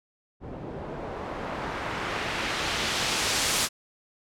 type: noise with low-pass filter sweep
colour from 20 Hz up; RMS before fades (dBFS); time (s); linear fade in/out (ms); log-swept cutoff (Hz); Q
white; -30; 0.4-3.69; 50; 380 to 9000; 0.74
effects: none